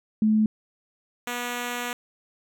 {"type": "tone pair in turn", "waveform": ["sine", "5% pulse"], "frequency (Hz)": [216, 243.1], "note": ["A3", "B3"], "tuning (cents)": [-32, -27], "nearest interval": "major second", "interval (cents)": 205, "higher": "second", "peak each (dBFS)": -17, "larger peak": "neither", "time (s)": [[0.22, 0.46], [1.27, 1.93]], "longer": "second", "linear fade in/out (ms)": 2, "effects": []}